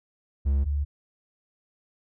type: tone pair in turn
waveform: triangle / sine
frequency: 69.3 / 72.01 Hz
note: C#2 / D2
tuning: 0 / -33 cents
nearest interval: minor second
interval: 67 cents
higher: second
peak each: -18 / -23 dBFS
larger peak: first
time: 0.45-0.65 / 0.65-0.85 s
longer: neither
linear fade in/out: 20 ms
effects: none